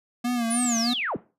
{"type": "tone with vibrato", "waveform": "square", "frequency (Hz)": 237.2, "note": "A#3", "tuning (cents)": 30, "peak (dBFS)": -24, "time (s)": [0.24, 0.94], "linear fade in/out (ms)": 10, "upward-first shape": "sine", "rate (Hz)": 3.2, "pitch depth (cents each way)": 71}
{"type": "linear sweep", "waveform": "sine", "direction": "down", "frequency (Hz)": [10120, 63.3], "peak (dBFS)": -25, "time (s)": [0.5, 1.17], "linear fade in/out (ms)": 10}
{"effects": ["noise-tail reverb RT60 0.3 s tail -17 dB re dry", "resampled to 32000 Hz"]}